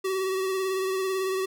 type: tone with vibrato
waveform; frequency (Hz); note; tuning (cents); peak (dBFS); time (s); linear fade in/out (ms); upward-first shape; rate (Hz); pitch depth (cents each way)
square; 379.7; F#4; +45; -26; 0.04-1.46; 10; triangle; 18; 34
effects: none